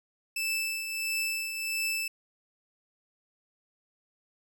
sawtooth tone with tremolo, 2637 Hz, E7, in tune, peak -24 dBFS, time 0.36-2.08 s, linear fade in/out 5 ms, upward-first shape triangle, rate 1.5 Hz, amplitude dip 55%, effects none

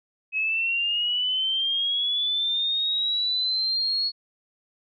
sine linear sweep, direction up, 2551 to 4360 Hz, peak -22 dBFS, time 0.32-4.12 s, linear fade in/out 50 ms, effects none

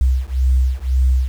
sine beating tone pair, 63.6 / 65.5 Hz, C2 / C2, -48 / +2 cents, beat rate 1.9 Hz, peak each -15 dBFS, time 0.01-1.28 s, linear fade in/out 0 ms, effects tanh soft clip ceiling -7 dBFS + 7-bit

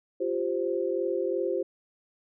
sine chord, F suspended second, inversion none, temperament equal, 349.2 / 392 / 523.3 Hz, F4 / G4 / C5, 0 / 0 / 0 cents, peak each -30 dBFS, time 0.2-1.63 s, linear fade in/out 10 ms, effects none

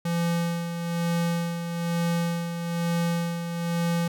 square tone with tremolo, 170 Hz, F3, 46 cents flat, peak -23 dBFS, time 0.05-4.08 s, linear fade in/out 5 ms, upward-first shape sine, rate 1.1 Hz, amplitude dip 55%, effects none

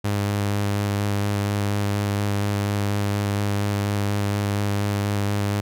sawtooth tone with vibrato, 101.7 Hz, G#2, 36 cents flat, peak -17 dBFS, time 0.04-5.61 s, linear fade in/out 10 ms, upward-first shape square, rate 4.2 Hz, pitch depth 10 cents each way, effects none

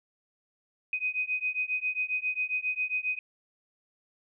sine beating tone pair, 2501 / 2508.4 Hz, D#7 / D#7, +8 / +13 cents, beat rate 7.4 Hz, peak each -31 dBFS, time 0.93-3.19 s, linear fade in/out 2 ms, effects none

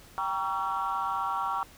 sine chord, G diminished seventh, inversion none, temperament just, 784 / 940.8 / 1128.9 / 1354.7 Hz, G5 / Bb5 / Db6 / Fb6, 0 / +16 / +31 / +47 cents, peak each -33 / -32 / -31 / -33 dBFS, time 0.18-1.63 s, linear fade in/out 0 ms, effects tanh soft clip ceiling -21 dBFS + pink hiss -53 dBFS RMS until 1.77 s

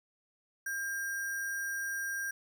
sine tone with sample-and-hold, 1601 Hz, G6, 36 cents sharp, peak -33 dBFS, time 0.66-2.31 s, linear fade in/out 5 ms, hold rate 7350 Hz, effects none

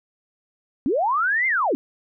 sine linear two-way sweep, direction up then down, 229.4 to 2137 to 231 Hz, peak -18 dBFS, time 0.86-1.75 s, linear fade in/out 0 ms, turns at 1.47 s, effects none

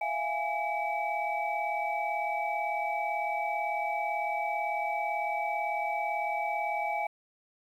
sine tone cluster, 665 / 703 / 830 / 2293 Hz, E5 / F5 / G#5 / D7, +15 / +11 / -1 / -42 cents, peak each -36 / -36 / -31 / -35 dBFS, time 0.01-7.07 s, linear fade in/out 5 ms, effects tanh soft clip ceiling -18 dBFS + 10-bit

